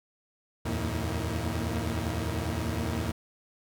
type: tone cluster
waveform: sawtooth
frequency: 78 / 87.8 / 113.2 / 233.1 / 319.9 Hz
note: D#2 / F2 / A2 / A#3 / D#4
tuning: +5 / +10 / +50 / 0 / +48 cents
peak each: -30 / -31 / -30 / -35 / -34 dBFS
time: 0.65-3.12 s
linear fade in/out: 10 ms
effects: none